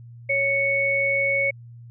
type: tone pair together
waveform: sine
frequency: 554.9 / 2217 Hz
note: C#5 / C#7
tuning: +2 / 0 cents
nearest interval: 2 octaves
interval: 2398 cents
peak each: -25 / -20 dBFS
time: 0.29-1.51 s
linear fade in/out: 10 ms
effects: added 118 Hz sine -40 dBFS peak until 1.9 s